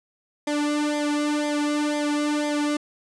sawtooth tone with flanger, 295.8 Hz, D4, 13 cents sharp, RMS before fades -24 dBFS, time 0.47-2.77 s, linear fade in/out 5 ms, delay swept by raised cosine 0.71 to 2.21 ms, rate 2 Hz, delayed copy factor -1, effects resampled to 22050 Hz + 10-bit

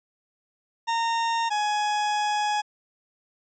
40% pulse tone pair in turn, 920 / 837.8 Hz, A#5 / G#5, -23 / +15 cents, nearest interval major second, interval 162 cents, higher first, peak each -22 / -22 dBFS, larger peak neither, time 0.87-1.5 / 1.5-2.62 s, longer second, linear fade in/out 20 ms, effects resampled to 16000 Hz

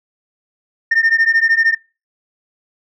sine beating tone pair, 1811 / 1824 Hz, A6 / A#6, +49 / -38 cents, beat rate 13 Hz, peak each -12 / -12 dBFS, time 0.91-1.75 s, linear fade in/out 10 ms, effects noise-tail reverb RT60 0.3 s tail -23 dB re dry + tanh soft clip ceiling -7 dBFS

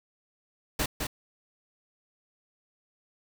pink noise with echo, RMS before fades -28 dBFS, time 0.79-0.86 s, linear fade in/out 5 ms, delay 210 ms, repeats 1, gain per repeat -4 dB, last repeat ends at 1.07 s, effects none

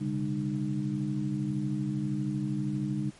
sine tone cluster, 128.6 / 141.3 / 203.1 / 305.2 Hz, C3 / C#3 / G#3 / D#4, -30 / +34 / -38 / -33 cents, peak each -40 / -32 / -32 / -34 dBFS, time 0-3.11 s, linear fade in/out 20 ms, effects pink hiss -55 dBFS RMS until 3.19 s + MP3 48 kbps

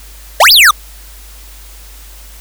square exponential two-way sweep, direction up then down, 545 to 5290 to 1124 Hz, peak -3 dBFS, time 0.4-0.71 s, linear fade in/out 5 ms, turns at 0.52 s, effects added 50 Hz sine -33 dBFS peak until 2.4 s + white hiss -38 dBFS RMS until 2.4 s

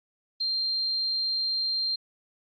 sine tone, 4176 Hz, C8, 4 cents flat, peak -25 dBFS, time 0.4-1.96 s, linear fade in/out 10 ms, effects AAC 32 kbps

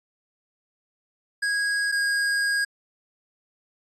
square tone pair in turn, 1647 / 1633.7 Hz, G#6 / G#6, -15 / -29 cents, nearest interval unison, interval 14 cents, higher first, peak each -23 / -22 dBFS, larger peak second, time 1.42-1.92 / 1.92-2.65 s, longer second, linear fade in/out 10 ms, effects resampled to 24000 Hz

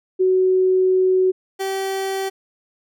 sine / 30% pulse tone pair in turn, 372.9 / 386.2 Hz, F#4 / G4, +14 / -26 cents, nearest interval minor second, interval 60 cents, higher second, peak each -13 / -19 dBFS, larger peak first, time 0.19-1.32 / 1.59-2.3 s, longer first, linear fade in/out 20 ms, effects none

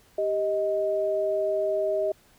sine tone pair together, 393.5 / 626.6 Hz, G4 / D#5, +7 / +12 cents, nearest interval minor sixth, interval 805 cents, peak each -28 / -24 dBFS, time 0.18-2.12 s, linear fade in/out 5 ms, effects pink hiss -59 dBFS RMS until 2.38 s

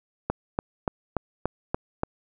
click train, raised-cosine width 1 ms, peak -10 dBFS, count 7, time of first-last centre 0.3-2.034 s, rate 3.46 Hz, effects none

